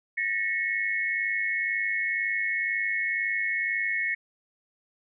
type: tone cluster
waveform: sine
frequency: 1795 / 1897 / 2189 Hz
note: A6 / A#6 / C#7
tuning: +34 / +30 / -22 cents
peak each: -33 / -29 / -28 dBFS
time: 0.17-4.15 s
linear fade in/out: 10 ms
effects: none